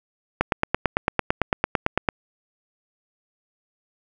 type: click train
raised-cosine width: 0.5 ms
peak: -3 dBFS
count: 16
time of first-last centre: 0.41-2.088 s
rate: 8.94 Hz
effects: none